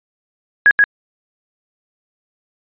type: tone with echo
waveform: sine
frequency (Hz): 1661.2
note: G#6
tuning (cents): 0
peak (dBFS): -5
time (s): 0.66-0.71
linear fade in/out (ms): 0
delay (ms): 130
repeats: 1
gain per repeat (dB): -2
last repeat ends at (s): 0.84
effects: resampled to 8000 Hz